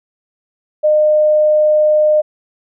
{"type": "tone", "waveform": "sine", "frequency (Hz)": 609, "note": "D#5", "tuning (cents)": -37, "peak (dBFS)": -8, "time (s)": [0.83, 2.22], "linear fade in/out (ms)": 20, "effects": []}